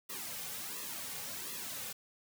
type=noise with flanger; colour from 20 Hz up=white; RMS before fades=-42 dBFS; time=0.09-1.93 s; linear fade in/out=10 ms; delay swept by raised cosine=1.3 to 3.1 ms; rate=1.4 Hz; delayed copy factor=-0.9; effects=none